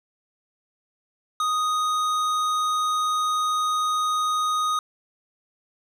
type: tone with tanh clipping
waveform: sine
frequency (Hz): 1244.5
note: D#6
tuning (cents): 0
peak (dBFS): -23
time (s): 1.4-4.79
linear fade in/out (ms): 2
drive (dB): 15
effects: none